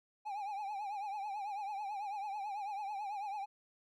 triangle tone with vibrato, 815 Hz, G#5, 33 cents flat, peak -36 dBFS, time 0.25-3.46 s, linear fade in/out 20 ms, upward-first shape triangle, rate 9.1 Hz, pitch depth 110 cents each way, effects none

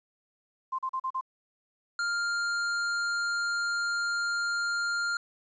sine tone bursts, 1046.5 Hz, C6, in tune, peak -28 dBFS, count 5, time 0.72-1.211 s, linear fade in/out 10 ms, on 67 ms, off 39 ms
square tone, 1400 Hz, F6, 4 cents sharp, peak -28 dBFS, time 1.99-5.17 s, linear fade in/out 2 ms
effects resampled to 16000 Hz + 11-bit

